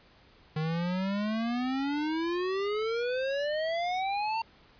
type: exponential sweep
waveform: square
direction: up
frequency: 153.3 to 915 Hz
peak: -29 dBFS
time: 0.56-4.42 s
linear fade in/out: 5 ms
effects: pink hiss -59 dBFS RMS until 4.79 s + resampled to 11025 Hz